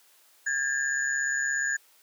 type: tone cluster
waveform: sine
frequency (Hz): 1626 / 1763 / 6880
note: G#6 / A6 / A8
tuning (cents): -37 / +3 / -40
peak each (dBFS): -27 / -31 / -33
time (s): 0.46-1.77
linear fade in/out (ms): 10
effects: white hiss -60 dBFS RMS until 2.02 s + high-pass 400 Hz 12 dB/octave